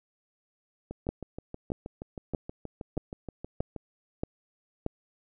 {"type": "two click trains", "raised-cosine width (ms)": 2, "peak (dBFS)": [-16, -24], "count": [7, 19], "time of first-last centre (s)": [[1.09, 4.864], [0.91, 3.763]], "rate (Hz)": [1.59, 6.31], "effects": []}